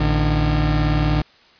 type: tone pair together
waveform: 30% pulse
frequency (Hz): 56.59 / 150.8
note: A1 / D3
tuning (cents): +49 / +46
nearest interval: octave + perfect fourth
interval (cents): 1697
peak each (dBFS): -16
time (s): 0-1.22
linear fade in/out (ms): 5
effects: white hiss -51 dBFS RMS until 1.59 s + resampled to 11025 Hz